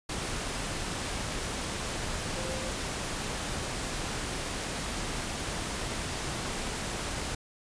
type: tone in noise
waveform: sine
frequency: 523.3 Hz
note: C5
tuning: in tune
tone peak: -38 dBFS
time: 2.37-2.7 s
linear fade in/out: 5 ms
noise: pink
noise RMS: -34 dBFS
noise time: 0.09-7.35 s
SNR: -7 dB
effects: resampled to 22050 Hz